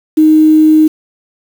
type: tone with quantisation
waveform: sine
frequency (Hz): 311.1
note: D#4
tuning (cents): 0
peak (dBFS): -3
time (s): 0.17-0.88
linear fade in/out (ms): 10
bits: 5
effects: none